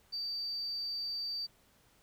sine tone, 4635 Hz, D8, 24 cents flat, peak -34 dBFS, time 0.12-1.47 s, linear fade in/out 20 ms, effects tanh soft clip ceiling -30 dBFS + pink hiss -67 dBFS RMS until 2.02 s

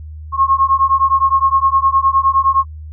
sine beating tone pair, 1077 / 1086.7 Hz, C6 / C#6, +50 / -35 cents, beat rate 9.7 Hz, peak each -13 dBFS, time 0.32-2.65 s, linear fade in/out 50 ms, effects added 77 Hz sine -28 dBFS peak until 2.92 s

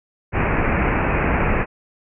pink low-pass noise, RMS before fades -19 dBFS, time 0.32-1.66 s, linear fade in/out 50 ms, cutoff 2600 Hz, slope 96 dB/octave, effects none

